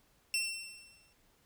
20% pulse tone with exponential decay, 2703 Hz, E7, 43 cents sharp, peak -24 dBFS, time 0.34-1.13 s, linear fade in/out 1 ms, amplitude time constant 170 ms, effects pink hiss -69 dBFS RMS until 1.45 s

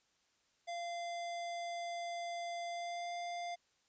square tone with pitch glide, 690 to 697.2 Hz, F5 to F5, -21 to -3 cents, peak -40 dBFS, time 0.67-3.56 s, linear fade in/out 20 ms, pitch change +18 cents, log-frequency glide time 2.67-3.13 s, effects white hiss -75 dBFS RMS until 3.88 s + resampled to 16000 Hz

